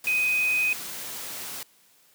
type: tone in noise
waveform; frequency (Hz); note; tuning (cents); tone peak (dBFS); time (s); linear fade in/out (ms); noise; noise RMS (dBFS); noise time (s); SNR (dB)
sine; 2505; D#7; +11; -21; 0.07-0.73; 2; white; -36; 0.04-1.63; +12
effects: white hiss -60 dBFS RMS until 2.14 s + high-pass 100 Hz 12 dB/octave